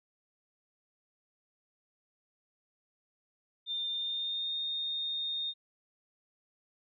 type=tone with pitch glide; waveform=sine; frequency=3605 to 3674 Hz; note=A7 to A#7; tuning=+41 to -26 cents; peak=-32 dBFS; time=3.66-5.54 s; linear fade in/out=50 ms; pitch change=+33 cents; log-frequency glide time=3.89-4.55 s; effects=none